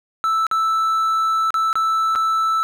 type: tone with dropouts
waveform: triangle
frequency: 1318.5 Hz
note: E6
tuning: in tune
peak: -14 dBFS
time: 0.24-2.63 s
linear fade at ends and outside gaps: 0 ms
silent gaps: 0.467-0.513 / 1.505-1.542 / 1.729-1.755 / 2.152-2.158 s
effects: none